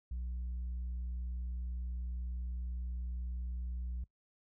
sine tone, 61 Hz, B1, 21 cents flat, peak -34 dBFS, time 0.11-4.04 s, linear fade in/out 5 ms, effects noise-tail reverb RT60 0.1 s tail -21 dB re dry + tanh soft clip ceiling -35 dBFS

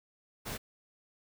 pink noise, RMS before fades -39 dBFS, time 0.45-0.58 s, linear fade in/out 20 ms, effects none

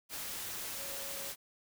sine tone in noise, 554.4 Hz, C#5, in tune, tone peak -49 dBFS, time 0.76-1.33 s, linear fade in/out 50 ms, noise white, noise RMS -41 dBFS, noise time 0.09-1.36 s, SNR -11 dB, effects none

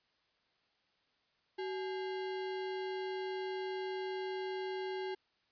sine tone with sample-and-hold, 377.5 Hz, F#4, 35 cents sharp, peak -36 dBFS, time 1.58-5.15 s, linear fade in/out 10 ms, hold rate 1225 Hz, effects white hiss -75 dBFS RMS until 5.51 s + resampled to 11025 Hz

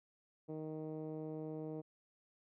10% pulse tone with low-pass filter, 156 Hz, D#3, 5 cents sharp, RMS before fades -44 dBFS, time 0.48-1.82 s, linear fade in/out 20 ms, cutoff 440 Hz, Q 1.5, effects none

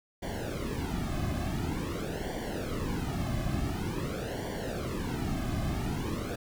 brown noise with flanger, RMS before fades -33 dBFS, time 0.22-6.36 s, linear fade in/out 10 ms, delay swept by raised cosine 0.77 to 2.17 ms, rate 0.47 Hz, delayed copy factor -0.85, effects none

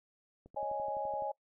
click train, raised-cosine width 2 ms, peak -40 dBFS, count 10, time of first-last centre 0.46-1.223 s, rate 11.8 Hz
sine chord, C# suspended second, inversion none, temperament just, 554.4 / 623.7 / 831.5 Hz, C#5 / D#5 / G#5, 0 / +4 / +2 cents, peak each -39 / -40 / -36 dBFS, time 0.56-1.32 s, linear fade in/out 10 ms
effects noise-tail reverb RT60 0.1 s tail -22 dB re dry

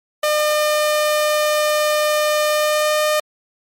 sawtooth tone with pitch glide, 604 to 607.8 Hz, D5 to D#5, +48 to -41 cents, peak -11 dBFS, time 0.23-3.2 s, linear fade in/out 5 ms, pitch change +11 cents, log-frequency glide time 2.45-2.99 s, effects MP3 64 kbps

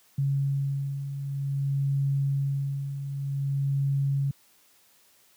sine beating tone pair, 138.3 / 138.83 Hz, C#3 / C#3, -4 / +3 cents, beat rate 0.53 Hz, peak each -32 / -25 dBFS, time 0.18-4.31 s, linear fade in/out 5 ms, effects white hiss -61 dBFS RMS until 5.36 s + high-pass 80 Hz 12 dB/octave

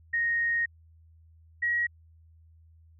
sine tone pair in turn, 1864.7 / 1903.9 Hz, A#6 / A#6, 0 / +36 cents, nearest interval unison, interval 36 cents, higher second, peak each -24 dBFS, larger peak neither, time 0.13-0.66 / 1.62-1.87 s, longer first, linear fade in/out 10 ms, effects added 81 Hz sine -54 dBFS peak until 2.99 s

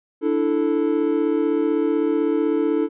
triangle chord, D suspended second, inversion none, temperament equal, 293.7 / 329.6 / 440 Hz, D4 / E4 / A4, 0 / 0 / 0 cents, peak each -20 dBFS, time 0.21-2.89 s, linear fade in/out 50 ms, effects resampled to 8000 Hz

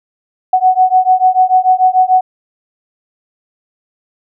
sine beating tone pair, 740 / 746.8 Hz, F#5 / F#5, 0 / +16 cents, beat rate 6.8 Hz, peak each -10 dBFS, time 0.53-2.21 s, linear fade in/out 5 ms, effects none

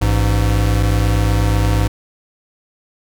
square tone pair together, 54.3 / 102.5 Hz, A1 / G#2, -22 / -22 cents, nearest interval major seventh, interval 1100 cents, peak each -16 dBFS, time 0.01-1.88 s, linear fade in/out 10 ms, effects none

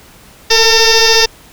sine tone with frequency modulation, 2711 Hz, E7, 48 cents sharp, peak -3 dBFS, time 0.5-1.26 s, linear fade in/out 10 ms, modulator 453 Hz, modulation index 6.7, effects tanh soft clip ceiling -5 dBFS + pink hiss -41 dBFS RMS until 1.52 s

